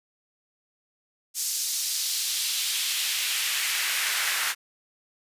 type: noise with high-pass filter sweep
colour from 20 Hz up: pink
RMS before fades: -27 dBFS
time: 1.34-4.55 s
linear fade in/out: 50 ms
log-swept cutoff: 6100 to 1500 Hz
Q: 1.4
effects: resampled to 32000 Hz